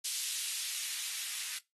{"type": "noise with band-pass filter sweep", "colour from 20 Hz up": "violet", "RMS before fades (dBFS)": -38, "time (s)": [0.04, 1.59], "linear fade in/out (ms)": 10, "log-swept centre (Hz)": [3500, 2100], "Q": 1, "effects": ["noise-tail reverb RT60 0.2 s tail -21 dB re dry", "AAC 32 kbps"]}